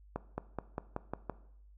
accelerating click train, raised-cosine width 1 ms, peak -21 dBFS, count 7, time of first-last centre 0.16-1.297 s, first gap 220 ms, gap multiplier 0.94, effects noise-tail reverb RT60 0.7 s tail -17 dB re dry + added 50 Hz sine -55 dBFS peak until 1.77 s

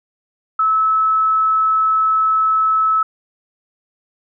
sine tone, 1300 Hz, E6, 24 cents flat, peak -12 dBFS, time 0.59-3.03 s, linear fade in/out 5 ms, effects none

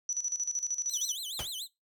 sine tone with tremolo, 5920 Hz, F#8, in tune, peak -28 dBFS, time 0.09-1.12 s, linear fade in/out 2 ms, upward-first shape square, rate 13 Hz, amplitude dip 75%
sawtooth tone with vibrato, 3520 Hz, A7, in tune, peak -33 dBFS, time 0.88-1.68 s, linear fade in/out 50 ms, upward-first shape sine, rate 6.9 Hz, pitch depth 290 cents each way
pink noise with exponential decay, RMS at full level -33 dBFS, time 1.39-1.51 s, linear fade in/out 2 ms, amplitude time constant 26 ms
effects noise-tail reverb RT60 0.2 s tail -21 dB re dry

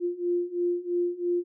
sine beating tone pair, 349.2 / 352.2 Hz, F4 / F4, 0 / +15 cents, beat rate 3 Hz, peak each -29 / -27 dBFS, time 0-1.44 s, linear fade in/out 50 ms, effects none

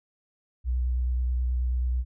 sine tone with vibrato, 62 Hz, B1, 7 cents sharp, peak -23 dBFS, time 0.64-2.05 s, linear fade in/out 50 ms, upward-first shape sine, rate 9.3 Hz, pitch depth 21 cents each way, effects none

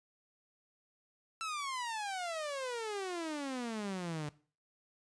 sawtooth exponential sweep, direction down, 1341 to 144.7 Hz, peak -33 dBFS, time 1.41-4.29 s, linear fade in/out 0 ms, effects noise-tail reverb RT60 0.4 s tail -19 dB re dry + resampled to 22050 Hz

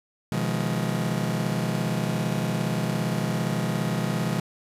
40% pulse chord, F half-diminished seventh, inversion second, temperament just, 125.72 / 157.15 / 174.61 / 209.5 Hz, Cb3 / Eb3 / F3 / Ab3, +31 / +18 / 0 / +15 cents, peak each -29 dBFS, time 0.32-4.4 s, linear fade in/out 2 ms, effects resampled to 32000 Hz

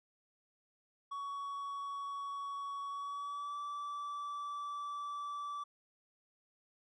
triangle tone with pitch glide, 1122 to 1159.6 Hz, C#6 to D6, +21 to -22 cents, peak -37 dBFS, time 1.11-5.64 s, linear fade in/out 10 ms, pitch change +57 cents, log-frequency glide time 2.89-3.58 s, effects resampled to 24000 Hz

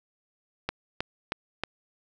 click train, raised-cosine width 0.3 ms, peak -12 dBFS, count 4, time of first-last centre 0.69-1.636 s, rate 3.17 Hz, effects none

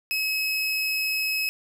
30% pulse tone, 2566 Hz, E7, 47 cents flat, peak -21 dBFS, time 0.11-1.49 s, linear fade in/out 0 ms, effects none

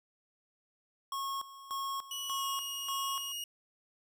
square tone with tremolo, 1093 Hz, C#6, 25 cents flat, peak -35 dBFS, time 1.12-3.32 s, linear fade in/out 2 ms, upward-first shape square, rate 1.7 Hz, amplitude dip 80%
sawtooth tone with pitch glide, 2941 to 2869 Hz, F#7 to F7, -11 to +46 cents, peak -34 dBFS, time 2.11-3.44 s, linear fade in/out 2 ms, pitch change -43 cents, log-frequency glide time 2.3-2.46 s
effects none

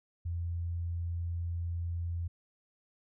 sine tone, 85.4 Hz, F2, 38 cents flat, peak -32 dBFS, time 0.25-2.28 s, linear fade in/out 10 ms, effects none

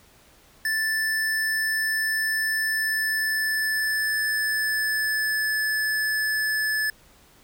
square tone with pitch glide, 1760 to 1732.8 Hz, A6 to A6, 0 to -27 cents, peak -23 dBFS, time 0.65-6.9 s, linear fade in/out 2 ms, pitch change -27 cents, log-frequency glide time 2.68-5.49 s, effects pink hiss -55 dBFS RMS until 7.43 s

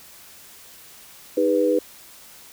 sine chord, G# minor, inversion second, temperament equal with one note detuned, 311.1 / 404.9 / 493.9 Hz, D#4 / G#4 / B4, 0 / -44 / 0 cents, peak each -22 / -23 / -19 dBFS, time 1.37-1.79 s, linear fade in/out 5 ms, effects white hiss -46 dBFS RMS until 2.52 s

